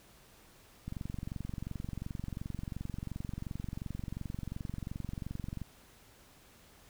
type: click train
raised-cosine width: 5 ms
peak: -26 dBFS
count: 109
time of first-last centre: 0.88-5.617 s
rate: 22.8 Hz
effects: pink hiss -60 dBFS RMS until 6.89 s